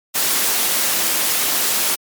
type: noise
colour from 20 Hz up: white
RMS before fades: -18 dBFS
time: 0.14-1.96 s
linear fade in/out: 20 ms
effects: high-pass 200 Hz 12 dB/octave + MP3 96 kbps